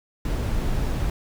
brown noise, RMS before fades -24 dBFS, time 0.25-1.1 s, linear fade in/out 2 ms, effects none

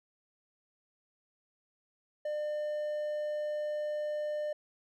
triangle tone, 600 Hz, D5, 37 cents sharp, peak -30 dBFS, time 2.25-4.53 s, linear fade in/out 5 ms, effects none

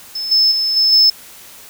sine tone with level steps, 5240 Hz, E8, 11 cents flat, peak -20 / -8 / -14 / -9 / -5 dBFS, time 0.15-1.1 s, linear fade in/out 5 ms, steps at 0.31 / 0.51 / 0.76 / 0.92 s, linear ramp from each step 10 ms, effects tanh soft clip ceiling -5 dBFS + white hiss -39 dBFS RMS until 1.69 s

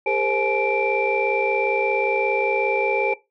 sine tone cluster, 404.7 / 461.8 / 527 / 853 / 2350 Hz, G#4 / A#4 / C5 / G#5 / D7, -45 / -16 / +12 / +46 / +1 cents, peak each -25 dBFS, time 0.06-3.14 s, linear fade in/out 5 ms, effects noise-tail reverb RT60 0.2 s tail -17 dB re dry + tanh soft clip ceiling -9 dBFS

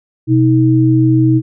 sine tone pair together, 125.96 / 317.4 Hz, B2 / D#4, +35 / +35 cents, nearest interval octave + major third, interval 1600 cents, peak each -10 dBFS, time 0.27-1.42 s, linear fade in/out 50 ms, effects none

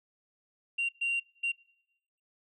sine tone bursts at uneven times, 2764 Hz, F7, 19 cents flat, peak -26 dBFS, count 3, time 0.78-0.89 / 1.01-1.2 / 1.43-1.52 s, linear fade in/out 10 ms, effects noise-tail reverb RT60 0.9 s tail -26 dB re dry + tanh soft clip ceiling -25 dBFS

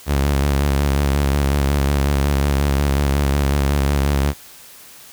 sawtooth tone with vibrato, 70.3 Hz, C#2, 25 cents sharp, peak -11 dBFS, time 0.06-4.34 s, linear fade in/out 50 ms, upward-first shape square, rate 5.5 Hz, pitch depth 43 cents each way, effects white hiss -42 dBFS RMS until 5.12 s

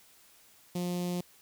sawtooth tone with notch filter, 177.3 Hz, F3, 26 cents sharp, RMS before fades -33 dBFS, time 0.75-1.21 s, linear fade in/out 5 ms, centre 1500 Hz, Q 0.59, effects white hiss -60 dBFS RMS until 1.41 s

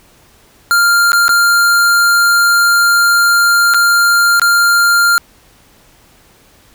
square tone with dropouts, 1396.9 Hz, F6, in tune, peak -8 dBFS, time 0.71-5.18 s, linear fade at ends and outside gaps 0 ms, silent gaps 1.119-1.131 / 1.281-1.292 / 3.738-3.744 / 4.397-4.417 s, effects pink hiss -47 dBFS RMS until 6.74 s

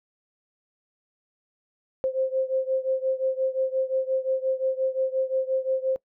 sine beating tone pair, 523.3 / 529 Hz, C5 / C5, 0 / +19 cents, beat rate 5.7 Hz, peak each -25 / -27 dBFS, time 2.04-5.96 s, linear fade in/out 0 ms, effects noise-tail reverb RT60 0.1 s tail -22 dB re dry

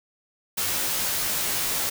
white noise with comb filter, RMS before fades -26 dBFS, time 0.57-1.9 s, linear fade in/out 10 ms, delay 16 ms, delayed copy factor -0.75, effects none

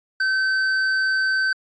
sine tone with tanh clipping, 1539 Hz, G6, 32 cents flat, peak -20 dBFS, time 0.2-1.53 s, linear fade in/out 5 ms, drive 12 dB, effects resampled to 16000 Hz

